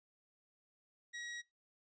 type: tone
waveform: sawtooth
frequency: 1906 Hz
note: A#6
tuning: 38 cents sharp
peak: -40 dBFS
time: 1.13-1.42 s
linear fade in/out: 20 ms
effects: noise-tail reverb RT60 0.2 s tail -21 dB re dry + resampled to 16000 Hz